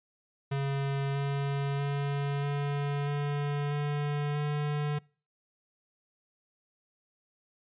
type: tone with pitch steps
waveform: square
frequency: 138.59 / 140.04 / 141.5 / 142.98 / 144.48 / 145.99 / 147.51 Hz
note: C#3 / C#3 / C#3 / D3 / D3 / D3 / D3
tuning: 0 / +18 / +36 / -46 / -28 / -10 / +8 cents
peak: -29 dBFS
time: 0.51-4.99 s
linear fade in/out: 10 ms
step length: 640 ms
effects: noise-tail reverb RT60 0.4 s tail -25 dB re dry + resampled to 8000 Hz